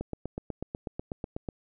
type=click train; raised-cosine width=2 ms; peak=-20 dBFS; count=13; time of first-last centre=0.01-1.488 s; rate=8.12 Hz; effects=none